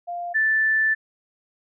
sine tone pair in turn, 698.5 / 1760.1 Hz, F5 / A6, 0 / 0 cents, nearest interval octave + major third, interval 1600 cents, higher second, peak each -27 / -17 dBFS, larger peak second, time 0.07-0.34 / 0.34-0.95 s, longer second, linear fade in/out 20 ms, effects none

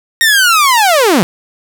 sawtooth linear sweep, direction down, 1869 to 155.56 Hz, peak -3 dBFS, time 0.21-1.23 s, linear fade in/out 0 ms, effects none

